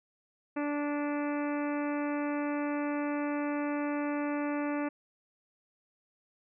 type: harmonic tone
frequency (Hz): 291.8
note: D4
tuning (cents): -11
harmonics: 1 / 2 / 3 / 4 / 5 / 6 / 7 / 8 / 9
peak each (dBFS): -31 / -37 / -41 / -43 / -45 / -47 / -48 / -49 / -50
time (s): 0.56-4.89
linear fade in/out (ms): 10
effects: none